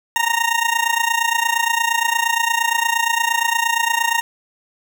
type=tone with amplitude modulation; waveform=20% pulse; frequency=927 Hz; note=A#5; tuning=10 cents flat; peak=-8 dBFS; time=0.16-4.21 s; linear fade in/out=0 ms; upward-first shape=sine; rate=28.6 Hz; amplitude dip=80%; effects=none